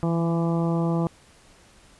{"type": "harmonic tone with a mistuned harmonic", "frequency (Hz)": 167.7, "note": "E3", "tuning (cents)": 30, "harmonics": [1, 2, 3, 4, 5, 6, 7], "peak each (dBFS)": [-22, -28, -32, -34, -36, -38, -39], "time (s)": [0.03, 1.07], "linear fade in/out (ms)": 0, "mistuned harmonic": 1, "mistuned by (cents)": -19, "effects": ["pink hiss -54 dBFS RMS until 1.99 s", "resampled to 24000 Hz"]}